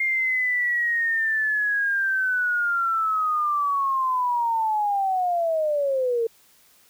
sine linear sweep, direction down, 2125 to 448.7 Hz, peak -20 dBFS, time 0-6.27 s, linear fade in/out 5 ms, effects white hiss -57 dBFS RMS until 6.89 s

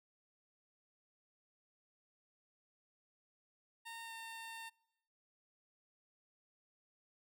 15% pulse tone with pitch glide, 917 to 908 Hz, A#5 to A#5, -29 to -46 cents, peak -40 dBFS, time 3.85-4.7 s, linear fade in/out 20 ms, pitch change -17 cents, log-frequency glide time 4.04-4.12 s, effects noise-tail reverb RT60 1.0 s tail -26 dB re dry

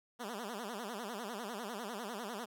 10% pulse tone with vibrato, 220 Hz, A3, in tune, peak -32 dBFS, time 0.19-2.46 s, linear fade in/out 20 ms, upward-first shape sine, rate 10 Hz, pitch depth 210 cents each way, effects none

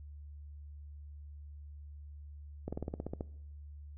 slowing click train, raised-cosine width 2 ms, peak -24 dBFS, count 10, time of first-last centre 2.68-3.209 s, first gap 46 ms, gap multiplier 1.06, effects noise-tail reverb RT60 0.8 s tail -21 dB re dry + added 73 Hz sine -46 dBFS peak until 3.97 s

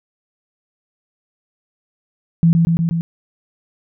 sine tone with echo, 166.7 Hz, E3, 20 cents sharp, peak -8 dBFS, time 2.43-2.53 s, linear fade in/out 0 ms, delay 120 ms, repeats 4, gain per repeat -2 dB, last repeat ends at 3.01 s, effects none

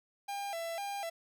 45% pulse tone with vibrato, 732 Hz, F#5, 19 cents flat, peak -36 dBFS, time 0.28-1.1 s, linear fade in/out 10 ms, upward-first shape square, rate 2 Hz, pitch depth 160 cents each way, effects 13-bit

